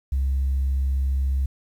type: tone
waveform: sine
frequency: 67.2 Hz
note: C2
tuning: 47 cents sharp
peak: -18 dBFS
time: 0.12-1.46 s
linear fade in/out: 5 ms
effects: tanh soft clip ceiling -17 dBFS + 9-bit